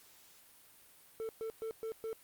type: tone bursts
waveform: triangle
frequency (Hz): 446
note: A4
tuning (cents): +23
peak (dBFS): -35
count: 5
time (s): 1.2-2.13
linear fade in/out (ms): 0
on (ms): 90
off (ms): 120
effects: white hiss -61 dBFS RMS until 2.23 s + Opus 48 kbps